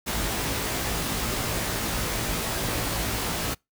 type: noise with comb filter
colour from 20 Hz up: pink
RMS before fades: -28 dBFS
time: 0.06-3.55 s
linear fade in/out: 20 ms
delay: 18 ms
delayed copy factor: +0.8
effects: noise-tail reverb RT60 0.2 s tail -26 dB re dry